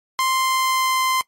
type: tone with pitch glide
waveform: sawtooth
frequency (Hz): 1046.5 to 1039.3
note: C6 to C6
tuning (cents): 0 to -12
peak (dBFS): -14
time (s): 0.19-1.21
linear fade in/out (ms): 0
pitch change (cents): -12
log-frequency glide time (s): 0.35-1
effects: noise-tail reverb RT60 0.1 s tail -21 dB re dry + MP3 64 kbps